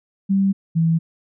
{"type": "tone pair in turn", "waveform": "sine", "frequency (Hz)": [195.1, 164.06], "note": ["G3", "E3"], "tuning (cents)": [-8, -8], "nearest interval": "minor third", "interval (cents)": 300, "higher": "first", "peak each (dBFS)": -14, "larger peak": "neither", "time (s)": [[0.29, 0.53], [0.75, 0.99]], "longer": "neither", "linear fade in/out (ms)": 20, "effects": []}